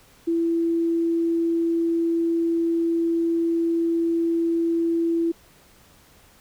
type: tone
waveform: sine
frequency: 334 Hz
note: E4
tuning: 23 cents sharp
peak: -19 dBFS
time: 0.27-5.32 s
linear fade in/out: 10 ms
effects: pink hiss -54 dBFS RMS until 6.4 s